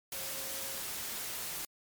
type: tone in noise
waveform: sine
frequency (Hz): 539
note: C#5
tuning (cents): -49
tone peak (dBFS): -50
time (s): 0.14-0.8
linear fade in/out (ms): 2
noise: white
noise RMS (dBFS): -39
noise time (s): 0.12-1.65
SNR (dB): -14
effects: MP3 96 kbps